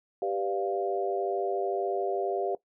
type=chord; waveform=sine; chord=G dominant seventh; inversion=none; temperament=equal; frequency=392 / 493.9 / 587.3 / 698.5 Hz; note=G4 / B4 / D5 / F5; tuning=0 / 0 / 0 / 0 cents; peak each=-30 / -35 / -35 / -32 dBFS; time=0.22-2.55 s; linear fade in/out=2 ms; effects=noise-tail reverb RT60 0.1 s tail -18 dB re dry